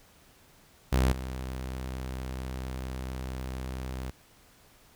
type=tone with level steps; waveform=sawtooth; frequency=64.4 Hz; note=C2; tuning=27 cents flat; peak=-18 / -30 dBFS; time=0.92-4.11 s; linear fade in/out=10 ms; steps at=1.12 s; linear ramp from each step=5 ms; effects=pink hiss -59 dBFS RMS until 4.95 s